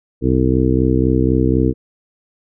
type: harmonic tone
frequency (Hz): 64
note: C2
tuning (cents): -38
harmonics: 1 / 2 / 3 / 4 / 5 / 6 / 7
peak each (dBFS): -19 / -18 / -24 / -18 / -18 / -23 / -21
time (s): 0.21-1.74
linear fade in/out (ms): 50
effects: none